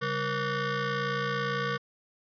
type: ring-modulated tone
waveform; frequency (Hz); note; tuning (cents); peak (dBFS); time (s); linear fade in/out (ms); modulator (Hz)
20% pulse; 334.8; E4; +27; -20; 0.01-1.78; 20; 808
effects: resampled to 11025 Hz